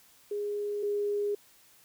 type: tone pair in turn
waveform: sine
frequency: 412.5 / 410.6 Hz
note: G#4 / G#4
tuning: -12 / -20 cents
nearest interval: unison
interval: 8 cents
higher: first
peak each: -30 / -27 dBFS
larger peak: second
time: 0.31-0.83 / 0.83-1.35 s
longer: neither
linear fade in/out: 5 ms
effects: white hiss -60 dBFS RMS until 1.84 s